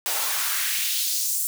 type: noise with high-pass filter sweep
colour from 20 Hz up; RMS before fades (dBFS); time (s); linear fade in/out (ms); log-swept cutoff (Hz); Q
white; -25; 0.06-1.47; 0; 530 to 8700; 1.5
effects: none